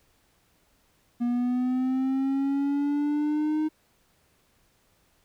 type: linear sweep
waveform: triangle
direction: up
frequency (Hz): 238.8 to 311.1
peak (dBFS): -21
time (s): 1.2-3.69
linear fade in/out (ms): 20
effects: pink hiss -66 dBFS RMS until 5.24 s